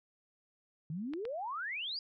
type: exponential sweep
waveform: sine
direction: up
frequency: 146.83 to 4952 Hz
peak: -36 dBFS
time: 0.9-1.99 s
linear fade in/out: 2 ms
type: clicks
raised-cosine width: 0.3 ms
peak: -30 dBFS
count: 2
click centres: 1.136 / 1.253 s
effects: none